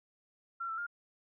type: tone with pitch steps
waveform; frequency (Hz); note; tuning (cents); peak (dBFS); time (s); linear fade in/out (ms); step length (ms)
sine; 1364 / 1328 / 1408; F6 / E6 / F6; -41 / +12 / +14; -35; 0.6-0.867; 10; 89
effects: none